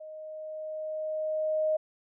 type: tone with level ramp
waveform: sine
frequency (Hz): 622.3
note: D#5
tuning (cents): 0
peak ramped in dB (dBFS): -41 to -23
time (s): 0-1.77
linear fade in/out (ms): 10
effects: none